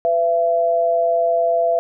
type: tone pair together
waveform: sine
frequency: 504 / 672.8 Hz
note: B4 / E5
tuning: +35 / +35 cents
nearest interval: perfect fourth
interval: 500 cents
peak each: -21 / -15 dBFS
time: 0.05-1.79 s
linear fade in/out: 0 ms
effects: none